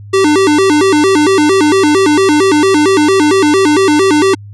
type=tone with vibrato; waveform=square; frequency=340.4 Hz; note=F4; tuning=44 cents flat; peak=-7 dBFS; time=0.13-4.35 s; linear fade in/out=10 ms; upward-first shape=square; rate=4.4 Hz; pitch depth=220 cents each way; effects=added 102 Hz sine -28 dBFS peak until 4.53 s + resampled to 22050 Hz